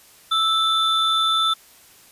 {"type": "tone pair together", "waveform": "triangle", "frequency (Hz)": [1318.5, 3534], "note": ["E6", "A7"], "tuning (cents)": [0, 7], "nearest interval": "octave + perfect fourth", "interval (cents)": 1707, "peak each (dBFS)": -18, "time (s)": [0.31, 1.54], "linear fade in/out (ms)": 10, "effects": ["white hiss -50 dBFS RMS until 2.11 s", "resampled to 32000 Hz"]}